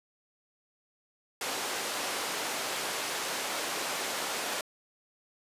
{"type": "band-pass noise", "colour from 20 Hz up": "pink", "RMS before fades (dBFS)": -34, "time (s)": [1.41, 4.61], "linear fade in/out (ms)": 2, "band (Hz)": [460, 11000], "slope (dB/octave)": 12, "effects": ["resampled to 32000 Hz"]}